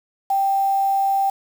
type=tone with quantisation; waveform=sine; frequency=784 Hz; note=G5; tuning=in tune; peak=-16 dBFS; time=0.3-1.3 s; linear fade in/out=5 ms; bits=6; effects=none